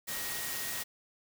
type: tone in noise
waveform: sine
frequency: 1883 Hz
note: A#6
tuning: 17 cents sharp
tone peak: -44 dBFS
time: 0.07-0.84 s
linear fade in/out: 20 ms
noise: white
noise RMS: -37 dBFS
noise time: 0.07-0.84 s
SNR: -10 dB
effects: none